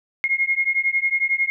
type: beating tone pair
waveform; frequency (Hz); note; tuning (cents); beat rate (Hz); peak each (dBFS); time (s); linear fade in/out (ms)
sine; 2144 / 2155; C7 / C#7; +42 / -49; 11; -21; 0.24-1.5; 0
effects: none